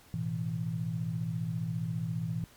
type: chord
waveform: sine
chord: A suspended second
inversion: none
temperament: equal with one note detuned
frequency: 110 / 124.76 / 164.81 Hz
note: A2 / B2 / E3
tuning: 0 / +18 / 0 cents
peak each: -37 / -36 / -33 dBFS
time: 0.14-2.44 s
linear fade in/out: 0 ms
effects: pink hiss -58 dBFS RMS until 2.56 s + MP3 96 kbps